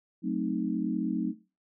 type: chord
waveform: sine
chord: F# diminished seventh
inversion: none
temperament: equal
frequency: 185 / 220 / 261.6 / 311.1 Hz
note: F#3 / A3 / C4 / Eb4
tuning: 0 / 0 / 0 / 0 cents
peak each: -32 / -33 / -33 / -33 dBFS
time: 0.22-1.34 s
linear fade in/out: 50 ms
effects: noise-tail reverb RT60 0.3 s tail -17 dB re dry